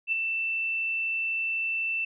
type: tone with ADSR envelope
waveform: sine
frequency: 2668 Hz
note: E7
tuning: 20 cents sharp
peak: -21 dBFS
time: 0.07-2.05 s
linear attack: 55 ms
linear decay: 4 ms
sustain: -5 dB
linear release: 6 ms
effects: none